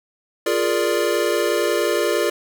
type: chord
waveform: square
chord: Bb dominant seventh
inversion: second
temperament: equal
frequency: 349.2 / 415.3 / 466.2 / 587.3 Hz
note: F4 / Ab4 / Bb4 / D5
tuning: 0 / 0 / 0 / 0 cents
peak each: -24 dBFS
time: 0.46-2.3 s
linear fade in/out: 5 ms
effects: none